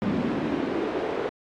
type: noise with high-pass filter sweep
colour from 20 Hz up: brown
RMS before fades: -27 dBFS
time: 0.02-1.29 s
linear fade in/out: 0 ms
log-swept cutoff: 210 to 460 Hz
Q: 2.9
effects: low-pass 3000 Hz 12 dB/octave + AAC 48 kbps